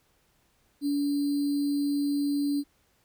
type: tone with sample-and-hold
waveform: sine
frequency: 286.2 Hz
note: D4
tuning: 45 cents flat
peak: -24 dBFS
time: 0.81-2.64 s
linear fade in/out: 50 ms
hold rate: 4410 Hz
effects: pink hiss -68 dBFS RMS until 3.04 s